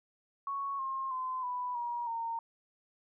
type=tone with pitch steps; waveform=sine; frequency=1108.7 / 1067.8 / 1028.5 / 990.6 / 954.1 / 918.9 Hz; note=C#6 / C6 / C6 / B5 / A#5 / A#5; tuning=0 / +35 / -30 / +5 / +40 / -25 cents; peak=-33 dBFS; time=0.47-2.39 s; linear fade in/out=2 ms; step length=320 ms; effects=none